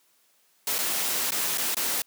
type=noise with dropouts; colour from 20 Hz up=white; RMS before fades=-27 dBFS; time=0.67-2.02 s; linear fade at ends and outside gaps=2 ms; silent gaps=0.783-0.787 / 1.307-1.319 / 1.575-1.581 / 1.746-1.768 s; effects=white hiss -65 dBFS RMS until 2.06 s + high-pass 200 Hz 12 dB/octave